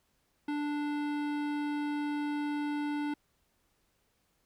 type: tone with hard clipping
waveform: sine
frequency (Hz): 293.7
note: D4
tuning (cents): 0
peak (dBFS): -33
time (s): 0.48-3.14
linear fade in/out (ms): 5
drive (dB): 17
effects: pink hiss -74 dBFS RMS until 4.45 s